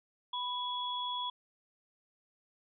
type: tone pair together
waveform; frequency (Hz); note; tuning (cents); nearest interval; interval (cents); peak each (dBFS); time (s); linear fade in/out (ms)
sine; 987.8 / 3367; B5 / G#7; 0 / +23; octave + major sixth; 2123; -36 / -37; 0.33-1.3; 5
effects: none